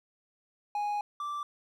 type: tone pair in turn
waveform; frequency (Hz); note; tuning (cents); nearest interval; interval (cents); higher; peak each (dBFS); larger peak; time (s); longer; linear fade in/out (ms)
triangle; 828 / 1171; G#5 / D6; -5 / -5; tritone; 600; second; -27 / -31; first; 0.75-1.01 / 1.2-1.43; first; 2
effects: none